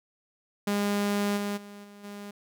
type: tone with level steps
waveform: sawtooth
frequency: 203.7 Hz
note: G#3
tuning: 33 cents flat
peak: -21 / -25 / -39 / -43 / -35 dBFS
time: 0.67-2.31 s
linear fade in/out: 5 ms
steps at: 1.36 / 1.56 / 1.83 / 2.03 s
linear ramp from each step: 20 ms
effects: none